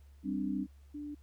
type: chord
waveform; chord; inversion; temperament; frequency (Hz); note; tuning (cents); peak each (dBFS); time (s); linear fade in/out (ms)
sine; G suspended fourth; none; just; 196 / 261.3 / 294; G3 / C4 / D4; 0 / -2 / +2; -36; 0.23-0.67; 50
type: tone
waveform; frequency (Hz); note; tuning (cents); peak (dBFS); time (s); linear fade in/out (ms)
sine; 293.7; D4; 0; -39; 0.94-1.15; 10
effects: added 70 Hz sine -54 dBFS peak until 1.22 s + pink hiss -72 dBFS RMS until 1.22 s